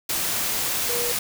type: tone in noise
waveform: sine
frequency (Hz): 480.6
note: B4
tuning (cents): -47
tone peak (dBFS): -28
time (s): 0.89-1.12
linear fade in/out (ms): 5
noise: white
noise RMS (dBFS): -25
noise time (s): 0.09-1.19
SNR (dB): -6
effects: none

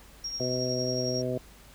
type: tone with tremolo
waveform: sine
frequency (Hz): 5588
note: F8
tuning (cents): 0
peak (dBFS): -30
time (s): 0.24-1.22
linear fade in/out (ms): 5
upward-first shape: triangle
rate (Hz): 11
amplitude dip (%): 55
type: harmonic tone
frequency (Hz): 126.4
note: B2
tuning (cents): +41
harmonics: 1 / 2 / 3 / 4 / 5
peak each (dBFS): -34 / -34 / -34 / -34 / -34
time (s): 0.4-1.38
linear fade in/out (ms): 2
effects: added 50 Hz sine -53 dBFS peak until 1.74 s + pink hiss -54 dBFS RMS until 1.74 s

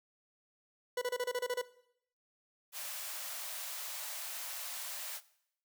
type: tone bursts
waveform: 40% pulse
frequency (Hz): 493.9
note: B4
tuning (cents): 0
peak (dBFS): -31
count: 9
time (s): 0.97-1.616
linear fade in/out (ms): 5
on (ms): 46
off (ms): 29
type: high-pass noise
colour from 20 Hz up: white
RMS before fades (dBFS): -42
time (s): 2.72-5.21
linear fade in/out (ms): 50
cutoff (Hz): 550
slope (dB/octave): 96
effects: noise-tail reverb RT60 0.7 s tail -18 dB re dry

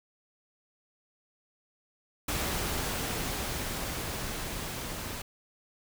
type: noise with level ramp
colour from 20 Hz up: pink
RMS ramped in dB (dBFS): -31 to -38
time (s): 2.28-5.22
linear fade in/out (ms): 5
effects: none

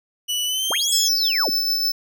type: tone with pitch glide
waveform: sawtooth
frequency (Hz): 2958 to 3339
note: F#7 to G#7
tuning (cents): -1 to +9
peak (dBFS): -18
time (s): 0.28-1.09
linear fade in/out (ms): 20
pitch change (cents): +210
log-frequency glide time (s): 0.45-0.89
type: linear two-way sweep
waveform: sine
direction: up then down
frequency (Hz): 120.2 to 8340 to 120.2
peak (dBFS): -22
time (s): 0.7-1.5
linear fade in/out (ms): 10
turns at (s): 0.92
type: tone with tremolo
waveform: square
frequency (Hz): 5274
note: E8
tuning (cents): 0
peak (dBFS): -18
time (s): 0.92-1.92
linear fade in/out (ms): 5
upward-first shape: sine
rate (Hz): 6.6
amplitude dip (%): 30
effects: none

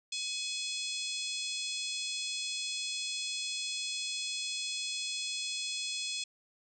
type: harmonic tone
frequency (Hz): 846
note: G#5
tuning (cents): +32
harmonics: 3 / 4 / 5 / 6 / 7 / 8 / 9 / 10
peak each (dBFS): -41 / -39 / -41 / -42 / -47 / -46 / -45 / -47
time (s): 0.12-6.24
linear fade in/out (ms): 5
effects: none

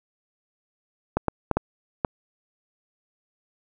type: clicks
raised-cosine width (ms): 1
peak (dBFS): -7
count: 5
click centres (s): 1.17 / 1.283 / 1.513 / 1.57 / 2.048
effects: none

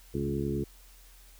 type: harmonic tone with a mistuned harmonic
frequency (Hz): 70.4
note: C#2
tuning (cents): +27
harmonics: 1 / 2 / 3 / 4 / 5 / 6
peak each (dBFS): -38 / -34 / -35 / -37 / -34 / -37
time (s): 0.14-0.64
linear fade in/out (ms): 5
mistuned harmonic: 2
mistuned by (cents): -44
effects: added 43 Hz sine -53 dBFS peak until 1.39 s + white hiss -58 dBFS RMS until 1.39 s

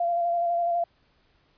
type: tone with vibrato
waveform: sine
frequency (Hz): 689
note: F5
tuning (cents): -24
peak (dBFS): -22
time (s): 0-0.84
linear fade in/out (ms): 5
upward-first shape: square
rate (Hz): 12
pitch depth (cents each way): 17
effects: pink hiss -65 dBFS RMS until 1.57 s + resampled to 11025 Hz

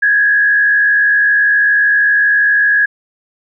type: tone with frequency modulation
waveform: sine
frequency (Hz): 1668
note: G#6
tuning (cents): +7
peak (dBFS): -8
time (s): 0.02-2.86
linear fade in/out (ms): 10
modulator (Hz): 72.6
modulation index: 0.66
effects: none

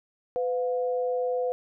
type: tone pair together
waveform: sine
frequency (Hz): 502 / 710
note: B4 / F5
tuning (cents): +28 / +28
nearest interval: tritone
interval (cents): 600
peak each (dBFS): -25 / -33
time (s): 0.36-1.52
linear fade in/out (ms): 0
effects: none

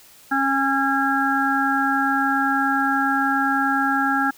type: harmonic tone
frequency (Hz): 273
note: C#4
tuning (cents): -26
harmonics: 1 / 3 / 5 / 6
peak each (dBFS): -23 / -23 / -23 / -23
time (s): 0.31-4.31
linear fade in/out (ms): 10
effects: white hiss -49 dBFS RMS until 4.37 s

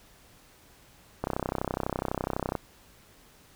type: click train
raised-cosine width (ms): 1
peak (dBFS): -14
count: 43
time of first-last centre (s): 1.24-2.553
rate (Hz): 32
effects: pink hiss -57 dBFS RMS until 3.55 s

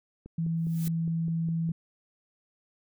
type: click train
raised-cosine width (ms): 3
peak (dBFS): -31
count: 8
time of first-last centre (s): 0.26-1.691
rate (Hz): 4.89
type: tone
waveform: sine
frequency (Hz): 164.81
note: E3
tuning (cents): 0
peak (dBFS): -26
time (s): 0.38-1.72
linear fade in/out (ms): 5
type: noise with exponential growth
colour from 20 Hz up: blue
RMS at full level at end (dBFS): -37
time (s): 0.57-0.88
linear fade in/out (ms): 1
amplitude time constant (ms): 67
effects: none

